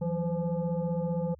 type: tone with frequency modulation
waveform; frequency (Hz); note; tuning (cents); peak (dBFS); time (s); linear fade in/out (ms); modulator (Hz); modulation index
sine; 164.81; E3; 0; -27; 0.01-1.35; 10; 345; 1.2
effects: added 75 Hz sine -52 dBFS peak until 1.39 s